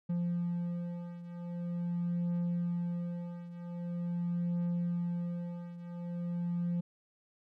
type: beating tone pair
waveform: triangle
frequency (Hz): 173.5 / 173.94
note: F3 / F3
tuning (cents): -11 / -7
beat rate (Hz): 0.44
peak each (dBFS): -32 / -36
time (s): 0.09-6.81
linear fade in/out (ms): 10
effects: none